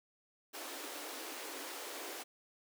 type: high-pass noise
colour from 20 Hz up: pink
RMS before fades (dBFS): -45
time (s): 0.53-2.24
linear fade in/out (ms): 20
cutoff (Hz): 270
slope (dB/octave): 96
effects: none